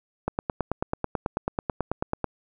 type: click train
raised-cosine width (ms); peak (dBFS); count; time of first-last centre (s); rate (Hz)
1; -11; 19; 0.28-2.243; 9.17
effects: none